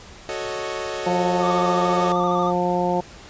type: chord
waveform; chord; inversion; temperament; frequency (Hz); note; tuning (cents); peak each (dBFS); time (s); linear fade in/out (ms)
sawtooth; D# half-diminished seventh; first; equal; 370 / 440 / 554.4 / 622.3; F#4 / A4 / C#5 / D#5; 0 / 0 / 0 / 0; -28; 0.29-2.12; 0
type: harmonic tone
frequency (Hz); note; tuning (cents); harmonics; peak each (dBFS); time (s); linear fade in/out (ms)
177.9; F3; +32; 1 / 2 / 3 / 4 / 5; -25 / -25 / -25 / -25 / -25; 1.06-3.01; 10
type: tone with vibrato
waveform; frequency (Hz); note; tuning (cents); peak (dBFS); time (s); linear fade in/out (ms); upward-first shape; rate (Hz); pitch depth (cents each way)
triangle; 1194; D6; +28; -22; 1.39-2.53; 50; square; 13; 40
effects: pink hiss -43 dBFS RMS until 3.29 s + resampled to 16000 Hz